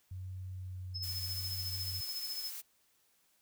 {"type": "tone with vibrato", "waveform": "sine", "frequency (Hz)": 92.5, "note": "F#2", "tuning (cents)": 0, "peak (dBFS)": -40, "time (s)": [0.11, 2.01], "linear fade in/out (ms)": 5, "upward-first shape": "sine", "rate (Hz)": 0.92, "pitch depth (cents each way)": 10}
{"type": "tone with tremolo", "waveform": "sine", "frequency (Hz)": 5190, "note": "E8", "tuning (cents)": -28, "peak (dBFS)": -36, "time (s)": [0.94, 2.51], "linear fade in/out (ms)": 20, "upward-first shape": "sine", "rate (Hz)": 14, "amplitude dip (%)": 60}
{"type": "noise", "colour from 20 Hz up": "blue", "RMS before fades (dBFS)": -44, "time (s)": [1.02, 2.62], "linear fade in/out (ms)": 20}
{"effects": ["white hiss -72 dBFS RMS until 3.41 s"]}